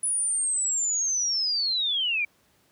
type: linear sweep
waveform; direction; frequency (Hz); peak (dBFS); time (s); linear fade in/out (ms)
sine; down; 9956 to 2300; -23; 0.03-2.25; 5
effects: pink hiss -64 dBFS RMS until 2.71 s + high-pass 80 Hz 12 dB/octave